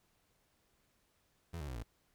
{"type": "tone with pitch steps", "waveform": "30% pulse", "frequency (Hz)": [84.2, 73.3, 63.81, 55.55], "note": ["E2", "D2", "C2", "A1"], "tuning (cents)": [37, -3, -43, 17], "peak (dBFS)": -38, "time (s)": [1.53, 1.834], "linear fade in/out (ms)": 10, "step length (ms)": 76, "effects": ["pink hiss -75 dBFS RMS until 2.14 s"]}